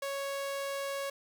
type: tone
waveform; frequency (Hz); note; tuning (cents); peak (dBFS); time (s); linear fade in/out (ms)
sawtooth; 554.4; C#5; 0; -30; 0.02-1.1; 5
effects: none